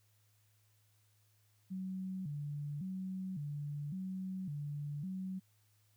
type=tone with vibrato; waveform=sine; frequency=165.5 Hz; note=E3; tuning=7 cents sharp; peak=-38 dBFS; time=1.7-5.4 s; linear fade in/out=20 ms; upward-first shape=square; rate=0.9 Hz; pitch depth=220 cents each way; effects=added 105 Hz sine -70 dBFS peak until 5.96 s + white hiss -75 dBFS RMS until 5.96 s